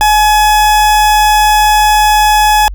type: tone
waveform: 40% pulse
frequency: 847 Hz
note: G#5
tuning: 34 cents sharp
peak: -5 dBFS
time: 0.01-2.68 s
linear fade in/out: 0 ms
effects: added 48 Hz sine -20 dBFS peak until 2.74 s